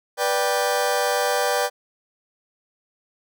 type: chord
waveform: sawtooth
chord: G major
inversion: first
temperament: just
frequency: 490 / 588 / 784 Hz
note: B4 / D5 / G5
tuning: -14 / +2 / 0 cents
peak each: -20 dBFS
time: 0.17-1.7 s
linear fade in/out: 50 ms
effects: none